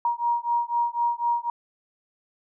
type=beating tone pair; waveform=sine; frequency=945 / 949 Hz; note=A#5 / A#5; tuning=+23 / +31 cents; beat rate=4 Hz; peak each=-25 dBFS; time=0.05-1.5 s; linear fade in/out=2 ms; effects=none